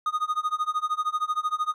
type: tone with tremolo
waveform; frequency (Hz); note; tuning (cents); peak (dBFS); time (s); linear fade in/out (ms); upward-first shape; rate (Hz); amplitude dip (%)
triangle; 1238; D#6; -9; -19; 0.06-1.74; 2; sine; 13; 95
effects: none